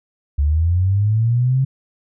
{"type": "linear sweep", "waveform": "sine", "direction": "up", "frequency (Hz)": [69.3, 135.4], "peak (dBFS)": -13, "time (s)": [0.38, 1.65], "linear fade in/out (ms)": 10, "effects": []}